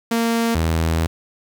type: tone pair in turn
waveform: sawtooth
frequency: 230.6 / 81.53 Hz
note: A#3 / E2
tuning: -19 / -19 cents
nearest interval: octave + tritone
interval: 1800 cents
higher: first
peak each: -13 dBFS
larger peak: neither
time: 0.11-0.55 / 0.55-1.07 s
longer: second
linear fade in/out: 5 ms
effects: 8-bit